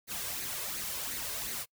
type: noise with flanger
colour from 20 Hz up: white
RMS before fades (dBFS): -37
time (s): 0.07-1.66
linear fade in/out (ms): 50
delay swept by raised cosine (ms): 0.46 to 1.96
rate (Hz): 2.8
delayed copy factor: +0.55
effects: noise-tail reverb RT60 0.1 s tail -26 dB re dry